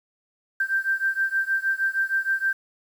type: beating tone pair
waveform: sine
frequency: 1568 / 1574.4 Hz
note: G6 / G6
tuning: 0 / +7 cents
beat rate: 6.4 Hz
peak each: -24 / -25 dBFS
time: 0.6-2.53 s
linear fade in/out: 5 ms
effects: 8-bit